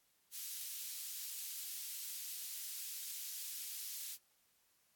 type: high-pass noise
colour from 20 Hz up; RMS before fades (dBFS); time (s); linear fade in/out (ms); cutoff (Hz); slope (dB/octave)
white; -45; 0.31-4.18; 50; 3500; 12
effects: white hiss -75 dBFS RMS until 4.95 s + AAC 64 kbps